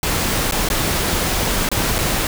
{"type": "noise with dropouts", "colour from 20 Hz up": "pink", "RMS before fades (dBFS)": -19, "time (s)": [0.03, 2.27], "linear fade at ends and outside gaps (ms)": 1, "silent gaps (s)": [[0.511, 0.522], [0.688, 0.701], [1.689, 1.715], [1.983, 1.988]], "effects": []}